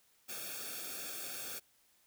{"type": "noise with comb filter", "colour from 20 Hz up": "white", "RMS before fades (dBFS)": -43, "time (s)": [0.28, 1.6], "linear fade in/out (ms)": 20, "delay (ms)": 1, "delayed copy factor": -0.95, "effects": ["white hiss -70 dBFS RMS until 2.06 s"]}